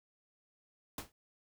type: noise with exponential decay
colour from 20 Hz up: pink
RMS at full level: -37 dBFS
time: 0.98-1.12 s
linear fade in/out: 2 ms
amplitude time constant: 29 ms
effects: none